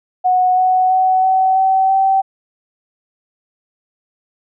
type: tone with pitch steps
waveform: sine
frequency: 735 / 742.3 / 749.6 / 757 / 764.4 / 772 Hz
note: F#5 / F#5 / F#5 / F#5 / G5 / G5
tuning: -12 / +5 / +22 / +39 / -44 / -27 cents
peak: -10 dBFS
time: 0.24-2.22 s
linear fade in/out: 20 ms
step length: 330 ms
effects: none